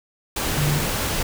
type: tone in noise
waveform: sine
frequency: 146.83 Hz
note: D3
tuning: in tune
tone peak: -19 dBFS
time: 0.57-0.79 s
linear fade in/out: 5 ms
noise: pink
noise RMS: -24 dBFS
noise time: 0.36-1.23 s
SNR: +2 dB
effects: none